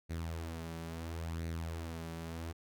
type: tone with flanger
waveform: sawtooth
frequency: 82.41 Hz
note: E2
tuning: in tune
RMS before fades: -41 dBFS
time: 0.09-2.53 s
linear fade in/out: 20 ms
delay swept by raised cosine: 0.47 to 5.27 ms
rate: 0.73 Hz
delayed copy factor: +0.55
effects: none